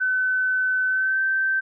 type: tone with pitch glide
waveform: sine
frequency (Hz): 1515 to 1554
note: F#6 to G6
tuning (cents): +40 to -16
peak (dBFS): -19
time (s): 0-1.61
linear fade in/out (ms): 20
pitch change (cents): +44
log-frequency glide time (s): 0.87-1.21
effects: none